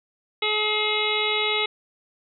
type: harmonic tone with a mistuned harmonic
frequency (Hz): 425.5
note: G#4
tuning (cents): +42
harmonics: 1 / 2 / 3 / 5 / 6 / 7 / 8 / 9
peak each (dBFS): -28 / -32 / -32 / -26 / -32 / -31 / -30 / -28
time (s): 0.42-1.66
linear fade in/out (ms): 5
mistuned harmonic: 7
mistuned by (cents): -28
effects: none